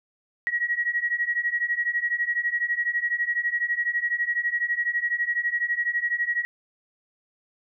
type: beating tone pair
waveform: sine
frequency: 1900 / 1912 Hz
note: A#6 / A#6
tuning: +33 / +43 cents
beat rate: 12 Hz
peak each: -27 / -25 dBFS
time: 0.47-6.45 s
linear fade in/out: 0 ms
effects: none